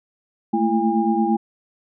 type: tone cluster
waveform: sine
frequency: 217.2 / 226 / 335.7 / 809 Hz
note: A3 / A3 / E4 / G#5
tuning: -22 / +47 / +32 / -46 cents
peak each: -22 dBFS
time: 0.53-1.37 s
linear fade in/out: 10 ms
effects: none